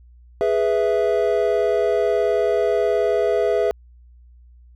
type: chord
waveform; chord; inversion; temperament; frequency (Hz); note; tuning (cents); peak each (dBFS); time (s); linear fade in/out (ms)
triangle; E major; first; equal; 415.3 / 493.9 / 659.3; G#4 / B4 / E5; 0 / 0 / 0; -18 / -20 / -19; 0.41-3.71; 0
effects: added 60 Hz sine -45 dBFS peak until 4.75 s